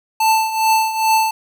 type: tone with tremolo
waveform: square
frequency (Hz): 883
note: A5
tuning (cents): +6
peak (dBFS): -11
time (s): 0.2-1.31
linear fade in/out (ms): 5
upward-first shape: triangle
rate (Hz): 2.4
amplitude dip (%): 75
effects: 7-bit